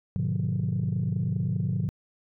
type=chord; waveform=sine; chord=G# diminished seventh; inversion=none; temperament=just; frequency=103.83 / 124.59 / 149.51 / 179.41 Hz; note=G#2 / B2 / D3 / F3; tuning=0 / +16 / +31 / +47 cents; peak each=-29 dBFS; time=0.16-1.89 s; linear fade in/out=0 ms; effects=tanh soft clip ceiling -19 dBFS